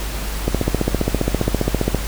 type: click train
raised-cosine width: 2 ms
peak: -3 dBFS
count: 23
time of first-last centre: 0.48-1.947 s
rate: 15 Hz
effects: added 50 Hz sine -23 dBFS peak until 2.07 s + pink hiss -29 dBFS RMS until 2.07 s